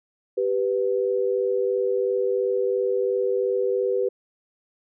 sine tone pair together, 391 / 493.9 Hz, G4 / B4, -4 / 0 cents, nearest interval major third, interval 404 cents, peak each -23 dBFS, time 0.37-4.09 s, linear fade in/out 10 ms, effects none

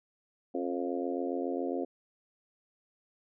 harmonic tone with a mistuned harmonic, 87.31 Hz, F2, in tune, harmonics 3 / 4 / 5 / 6 / 7 / 8, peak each -35 / -36 / -38 / -38 / -44 / -41 dBFS, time 0.54-1.85 s, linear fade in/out 10 ms, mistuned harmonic 3, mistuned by +50 cents, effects none

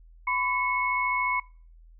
sine tone cluster, 1004 / 1118 / 2193 Hz, B5 / C#6 / C#7, +28 / +14 / -19 cents, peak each -27 / -34 / -27 dBFS, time 0.27-1.4 s, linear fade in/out 5 ms, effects noise-tail reverb RT60 0.4 s tail -23 dB re dry + added 41 Hz sine -49 dBFS peak until 1.99 s

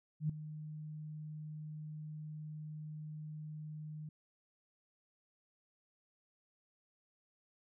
sine tone with ADSR envelope, 153.2 Hz, D#3, 27 cents flat, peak -29 dBFS, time 0.2-4.09 s, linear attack 94 ms, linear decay 3 ms, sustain -14 dB, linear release 3 ms, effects none

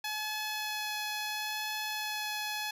10% pulse tone with vibrato, 851 Hz, G#5, 42 cents sharp, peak -25 dBFS, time 0.04-2.71 s, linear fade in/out 5 ms, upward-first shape sine, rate 0.73 Hz, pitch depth 9 cents each way, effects none

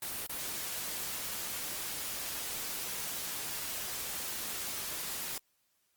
white noise with dropouts, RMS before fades -38 dBFS, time 0.02-5.38 s, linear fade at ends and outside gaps 2 ms, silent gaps 0.266-0.294 s, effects white hiss -75 dBFS RMS until 5.96 s + Opus 32 kbps

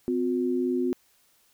sine tone pair together, 256.2 / 359.5 Hz, C4 / F#4, -36 / -50 cents, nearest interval tritone, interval 586 cents, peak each -26 dBFS, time 0.08-0.93 s, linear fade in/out 0 ms, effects white hiss -64 dBFS RMS until 1.53 s

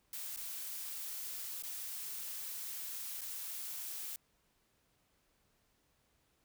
blue noise with dropouts, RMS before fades -43 dBFS, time 0.13-4.16 s, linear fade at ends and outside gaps 1 ms, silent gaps 0.362-0.373 / 1.623-1.635 / 3.209-3.216 s, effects pink hiss -75 dBFS RMS until 6.44 s

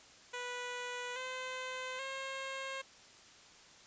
10% pulse tone with pitch steps, 491.5 / 513.6 / 536.6 Hz, B4 / C5 / C5, -8 / -32 / +44 cents, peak -31 dBFS, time 0.33-2.82 s, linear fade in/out 10 ms, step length 830 ms, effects white hiss -58 dBFS RMS until 3.86 s + resampled to 16000 Hz

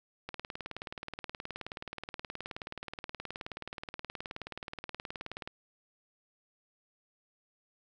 click train, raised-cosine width 0.3 ms, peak -23 dBFS, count 99, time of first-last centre 0.29-5.475 s, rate 18.9 Hz, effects none

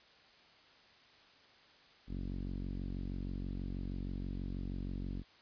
sawtooth tone with low-pass filter, 46.25 Hz, F#1, in tune, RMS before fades -40 dBFS, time 2.07-5.24 s, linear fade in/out 50 ms, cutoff 260 Hz, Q 2.3, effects white hiss -62 dBFS RMS until 5.41 s + resampled to 11025 Hz

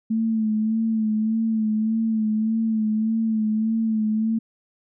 sine tone with vibrato, 220 Hz, A3, in tune, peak -19 dBFS, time 0.1-4.39 s, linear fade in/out 10 ms, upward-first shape sine, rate 1.7 Hz, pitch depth 40 cents each way, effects none

